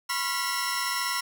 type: tone cluster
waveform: sawtooth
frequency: 989 / 1084 / 1381 / 1957 / 5410 Hz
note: B5 / C#6 / F6 / B6 / E8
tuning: +2 / -39 / -20 / -16 / +44 cents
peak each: -30 dBFS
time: 0.09-1.21 s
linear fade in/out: 10 ms
effects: none